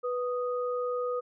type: tone pair together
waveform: sine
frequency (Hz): 492.9 / 1243.1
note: B4 / D#6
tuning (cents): -3 / -2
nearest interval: octave + major third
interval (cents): 1601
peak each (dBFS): -29 / -35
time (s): 0.03-1.21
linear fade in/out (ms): 20
effects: none